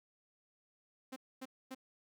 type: tone bursts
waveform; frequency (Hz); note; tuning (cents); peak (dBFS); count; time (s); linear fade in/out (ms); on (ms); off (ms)
sawtooth; 261.6; C4; 0; -39; 3; 1.12-1.749; 10; 43; 250
effects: none